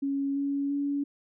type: tone with pitch steps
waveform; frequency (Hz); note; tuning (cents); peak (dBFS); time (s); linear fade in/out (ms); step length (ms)
sine; 277.2 / 280.4 / 283.7; C#4 / C#4 / C#4; 0 / +20 / +40; -26; 0.02-1.04; 10; 340
effects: none